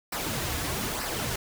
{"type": "noise with flanger", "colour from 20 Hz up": "pink", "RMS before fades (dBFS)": -31, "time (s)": [0.12, 1.36], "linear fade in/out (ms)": 5, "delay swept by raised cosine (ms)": [0.29, 5.09], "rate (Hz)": 1.1, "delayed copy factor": -0.6, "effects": []}